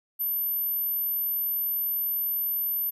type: tone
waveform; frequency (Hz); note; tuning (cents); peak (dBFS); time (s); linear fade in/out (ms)
sine; 13030; G#9; -34; -25; 0.19-2.91; 20
effects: none